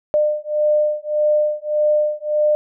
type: beating tone pair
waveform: sine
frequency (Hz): 601 / 602.7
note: D5 / D5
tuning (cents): +40 / +45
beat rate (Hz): 1.7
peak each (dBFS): -18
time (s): 0.14-2.55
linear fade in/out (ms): 0
effects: none